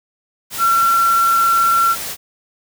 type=tone in noise; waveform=sine; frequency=1359 Hz; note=F6; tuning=48 cents flat; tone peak=-11 dBFS; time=0.58-1.96 s; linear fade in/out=50 ms; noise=white; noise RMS=-26 dBFS; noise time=0.5-2.17 s; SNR=+12 dB; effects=none